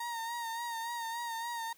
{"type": "tone with vibrato", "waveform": "35% pulse", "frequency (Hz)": 929, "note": "A#5", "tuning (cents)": -6, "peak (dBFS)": -34, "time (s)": [0, 1.73], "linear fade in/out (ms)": 5, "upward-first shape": "sine", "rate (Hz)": 3.5, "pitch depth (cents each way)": 44, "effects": ["white hiss -63 dBFS RMS until 1.77 s"]}